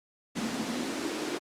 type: noise with high-pass filter sweep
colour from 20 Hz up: pink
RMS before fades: -33 dBFS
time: 0.35-1.39 s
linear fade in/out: 20 ms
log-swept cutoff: 210 to 340 Hz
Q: 6
effects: low-pass 8000 Hz 12 dB/octave + Opus 48 kbps